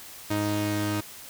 sawtooth tone pair together, 104.12 / 312 Hz, G#2 / D#4, +5 / +5 cents, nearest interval octave + perfect fifth, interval 1900 cents, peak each -25 / -24 dBFS, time 0.3-1.01 s, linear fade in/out 10 ms, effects white hiss -44 dBFS RMS until 1.29 s

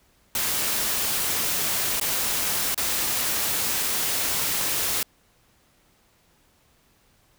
white noise with dropouts, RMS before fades -25 dBFS, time 0.35-5.03 s, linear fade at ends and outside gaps 2 ms, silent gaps 1.999-2.012 / 2.745-2.777 s, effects pink hiss -62 dBFS RMS until 7.38 s

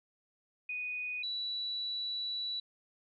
sine tone pair in turn, 2482 / 3940 Hz, D#7 / B7, -5 / -5 cents, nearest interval minor sixth, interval 800 cents, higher second, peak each -35 / -34 dBFS, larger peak second, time 0.69-1.23 / 1.23-2.6 s, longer second, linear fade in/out 5 ms, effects none

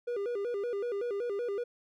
triangle tone with vibrato, 439.7 Hz, A4, 1 cent flat, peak -29 dBFS, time 0.07-1.64 s, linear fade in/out 10 ms, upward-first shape square, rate 5.3 Hz, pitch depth 160 cents each way, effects none

